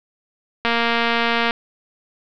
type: click train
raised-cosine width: 0.3 ms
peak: -3 dBFS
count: 201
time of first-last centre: 0.65-1.508 s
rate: 233 Hz
effects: low-pass 4000 Hz 12 dB/octave